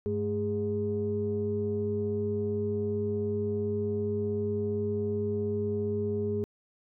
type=tone cluster; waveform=sine; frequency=99.6 / 215.1 / 411.6 Hz; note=G2 / A3 / G#4; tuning=+28 / -39 / -16 cents; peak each=-33 / -33 / -29 dBFS; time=0.06-6.44 s; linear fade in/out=0 ms; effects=tanh soft clip ceiling -19 dBFS